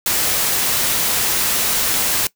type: noise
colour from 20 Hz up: white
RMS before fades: -18 dBFS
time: 0.06-2.27 s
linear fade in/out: 2 ms
effects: noise-tail reverb RT60 0.1 s tail -20 dB re dry